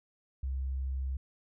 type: tone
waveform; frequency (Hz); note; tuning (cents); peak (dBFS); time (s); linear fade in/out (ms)
sine; 66.2; C2; +21; -31; 0.43-1.17; 5
effects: none